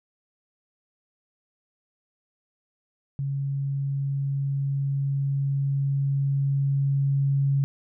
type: tone with level ramp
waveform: sine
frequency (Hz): 138.59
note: C#3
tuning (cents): 0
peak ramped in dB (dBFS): -25 to -19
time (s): 3.19-7.64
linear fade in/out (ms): 0
effects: none